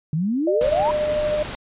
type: exponential sweep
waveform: sine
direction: up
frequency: 146.6 to 995 Hz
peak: -19 dBFS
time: 0.13-0.91 s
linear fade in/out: 2 ms
type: tone with tremolo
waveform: sine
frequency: 603 Hz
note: D5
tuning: 46 cents sharp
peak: -18 dBFS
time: 0.47-1.43 s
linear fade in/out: 5 ms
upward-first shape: sine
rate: 13 Hz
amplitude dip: 25%
type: noise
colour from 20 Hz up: pink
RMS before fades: -31 dBFS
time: 0.61-1.55 s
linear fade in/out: 0 ms
effects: resampled to 8000 Hz